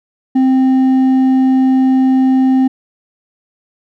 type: tone with hard clipping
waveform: sine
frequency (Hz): 261.6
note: C4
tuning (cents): 0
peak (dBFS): -9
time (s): 0.35-2.68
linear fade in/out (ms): 10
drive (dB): 4
effects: none